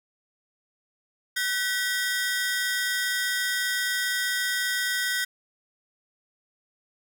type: ring-modulated tone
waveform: sawtooth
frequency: 1725 Hz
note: A6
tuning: 35 cents flat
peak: -18 dBFS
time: 1.36-5.25 s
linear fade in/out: 10 ms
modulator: 213 Hz
effects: none